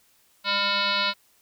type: tone with frequency modulation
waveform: sine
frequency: 2598 Hz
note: E7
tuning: 26 cents flat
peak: -21 dBFS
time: 0.44-1.14 s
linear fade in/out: 50 ms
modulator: 399 Hz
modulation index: 4.7
effects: white hiss -62 dBFS RMS until 1.41 s